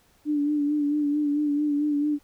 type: tone with vibrato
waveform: sine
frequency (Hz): 293.7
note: D4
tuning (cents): 0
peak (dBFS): -21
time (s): 0.25-2.19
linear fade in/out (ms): 50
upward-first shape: sine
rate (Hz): 4.5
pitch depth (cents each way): 38
effects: pink hiss -62 dBFS RMS until 2.23 s